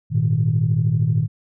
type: chord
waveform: sine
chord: Ab suspended second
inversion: none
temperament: just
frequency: 103.83 / 116.8 / 155.74 Hz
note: Ab2 / Bb2 / Eb3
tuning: 0 / +4 / +2 cents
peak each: -22 / -18 / -19 dBFS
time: 0.1-1.28 s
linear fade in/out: 50 ms
effects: tanh soft clip ceiling -8 dBFS